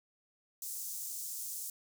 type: high-pass noise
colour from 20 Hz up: pink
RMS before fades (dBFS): -41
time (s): 0.62-1.7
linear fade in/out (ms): 2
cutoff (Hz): 6500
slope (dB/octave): 24
effects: none